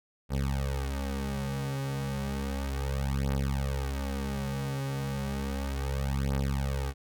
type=beating tone pair; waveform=20% pulse; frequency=68 / 68.33 Hz; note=C#2 / C#2; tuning=-33 / -24 cents; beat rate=0.33 Hz; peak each=-28 / -27 dBFS; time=0.29-6.94 s; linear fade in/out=50 ms; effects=none